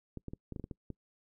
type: clicks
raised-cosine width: 3 ms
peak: -28 dBFS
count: 9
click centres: 0.173 / 0.283 / 0.335 / 0.523 / 0.562 / 0.597 / 0.641 / 0.712 / 0.903 s
effects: noise-tail reverb RT60 0.1 s tail -25 dB re dry